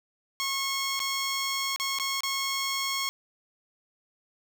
10% pulse tone with dropouts, 1090 Hz, C#6, 29 cents flat, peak -19 dBFS, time 0.4-3.09 s, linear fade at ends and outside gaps 0 ms, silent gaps 0.993-1.001 / 1.761-1.799 / 1.987-1.998 / 2.206-2.234 s, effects none

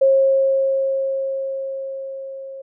sine tone with level ramp, 539 Hz, C#5, 49 cents flat, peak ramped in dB -10 to -31 dBFS, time 0.01-2.62 s, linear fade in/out 10 ms, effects none

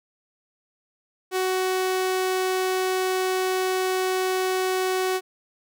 sawtooth tone, 373.2 Hz, F#4, 15 cents sharp, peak -18 dBFS, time 1.31-5.21 s, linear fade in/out 50 ms, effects none

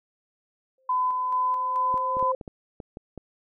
sine tone with exponential growth, 524 Hz, C5, 2 cents sharp, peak -25 dBFS, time 0.78-2.35 s, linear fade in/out 2 ms, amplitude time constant 340 ms
sine tone with tremolo, 1010 Hz, B5, 39 cents sharp, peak -21 dBFS, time 0.89-2.32 s, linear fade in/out 5 ms, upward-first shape square, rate 2.3 Hz, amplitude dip 30%
clicks, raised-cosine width 2 ms, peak -24 dBFS, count 8, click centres 1.942 / 2.169 / 2.227 / 2.412 / 2.478 / 2.802 / 2.971 / 3.177 s
effects none

